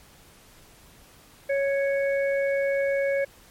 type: harmonic tone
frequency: 554.4 Hz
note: C#5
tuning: in tune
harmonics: 1 / 3 / 4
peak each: -22 / -33 / -33 dBFS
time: 1.49-3.25 s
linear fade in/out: 10 ms
effects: pink hiss -53 dBFS RMS until 3.5 s + MP3 64 kbps